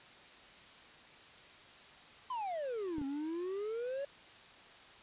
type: exponential two-way sweep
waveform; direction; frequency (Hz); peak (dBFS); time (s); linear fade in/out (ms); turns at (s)
triangle; down then up; 1046.5 to 269.1 to 571; -34; 2.3-4.05; 5; 3.05
type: clicks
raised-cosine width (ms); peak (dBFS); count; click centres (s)
3; -32; 2; 2.983 / 3.015
effects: white hiss -56 dBFS RMS until 5.02 s + resampled to 8000 Hz